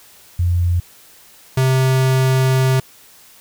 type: tone pair in turn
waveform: sine / square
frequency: 87.5 / 131.1 Hz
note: F2 / C3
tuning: +4 / +4 cents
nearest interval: perfect fifth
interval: 700 cents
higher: second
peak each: -13 dBFS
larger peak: neither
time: 0.39-0.8 / 1.57-2.8 s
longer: second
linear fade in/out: 5 ms
effects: white hiss -46 dBFS RMS until 3.4 s